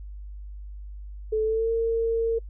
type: tone with pitch glide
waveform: sine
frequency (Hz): 435.2 to 456.3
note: A4 to A#4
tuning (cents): -19 to -37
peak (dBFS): -21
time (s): 1.32-2.39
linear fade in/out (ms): 10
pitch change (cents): +82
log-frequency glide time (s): 1.43-1.7
effects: noise-tail reverb RT60 0.1 s tail -25 dB re dry + added 50 Hz sine -36 dBFS peak until 2.49 s